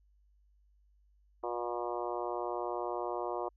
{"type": "harmonic tone", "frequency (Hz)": 120, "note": "B2", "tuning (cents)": -49, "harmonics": [3, 4, 5, 6, 7, 8, 9, 10], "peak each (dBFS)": [-39, -41, -41, -40, -46, -42, -44, -49], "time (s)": [1.43, 3.49], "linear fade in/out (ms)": 10, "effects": ["added 50 Hz sine -64 dBFS peak until 3.56 s"]}